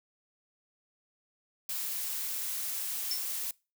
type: noise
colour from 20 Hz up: blue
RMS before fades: -35 dBFS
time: 1.69-3.51 s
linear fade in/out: 2 ms
type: tone with exponential decay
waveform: sine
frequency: 5370 Hz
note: E8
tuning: 31 cents sharp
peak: -27 dBFS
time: 3.11-3.29 s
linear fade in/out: 2 ms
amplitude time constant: 38 ms
effects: noise-tail reverb RT60 0.3 s tail -24 dB re dry